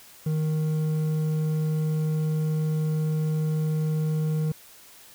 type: tone with hard clipping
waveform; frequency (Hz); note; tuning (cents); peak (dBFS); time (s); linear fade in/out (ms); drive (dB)
triangle; 155.56; D#3; 0; -24; 0.26-4.52; 5; 9
effects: white hiss -50 dBFS RMS until 5.14 s